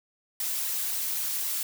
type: noise with flanger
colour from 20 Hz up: blue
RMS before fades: -30 dBFS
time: 0.4-1.63 s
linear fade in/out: 2 ms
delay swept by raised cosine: 1 to 5.4 ms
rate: 3.8 Hz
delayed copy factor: +0.6
effects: none